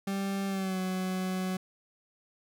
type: tone with pitch glide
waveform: 40% pulse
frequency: 196 to 186.07 Hz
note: G3 to F#3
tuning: 0 to +10 cents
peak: -29 dBFS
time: 0.07-1.57 s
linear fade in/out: 5 ms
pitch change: -90 cents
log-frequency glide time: 0.47-0.79 s
effects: none